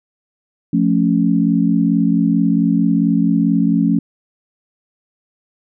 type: chord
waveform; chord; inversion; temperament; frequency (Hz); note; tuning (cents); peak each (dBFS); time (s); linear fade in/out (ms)
sine; F augmented; none; equal with one note detuned; 174.61 / 219.1 / 277.2; F3 / A3 / C#4; 0 / -7 / 0; -16; 0.73-3.99; 5
effects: none